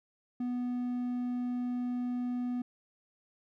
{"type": "tone", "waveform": "triangle", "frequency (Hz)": 246.3, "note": "B3", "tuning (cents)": -5, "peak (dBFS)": -29, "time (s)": [0.4, 2.62], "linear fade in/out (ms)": 5, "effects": []}